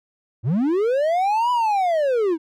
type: linear two-way sweep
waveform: triangle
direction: up then down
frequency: 97 to 997 to 303.6 Hz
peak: -15 dBFS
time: 0.43-2.38 s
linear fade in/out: 50 ms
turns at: 1.51 s
effects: none